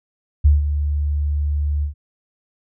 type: tone with ADSR envelope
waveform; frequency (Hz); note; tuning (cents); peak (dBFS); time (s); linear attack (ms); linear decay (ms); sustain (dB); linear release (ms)
sine; 73.3; D2; -3; -7; 0.44-1.94; 16; 160; -10; 110
effects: none